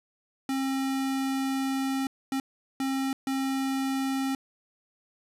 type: tone bursts at uneven times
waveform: square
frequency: 268.2 Hz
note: C4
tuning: 43 cents sharp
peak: -27 dBFS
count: 4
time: 0.49-2.07 / 2.32-2.4 / 2.8-3.13 / 3.27-4.35 s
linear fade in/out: 2 ms
effects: resampled to 32000 Hz + 11-bit